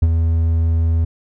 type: tone with ADSR envelope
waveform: triangle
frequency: 82.1 Hz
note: E2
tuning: 6 cents flat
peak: -5 dBFS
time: 0.02-1.05 s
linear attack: 7 ms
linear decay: 43 ms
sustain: -6 dB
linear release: 9 ms
effects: none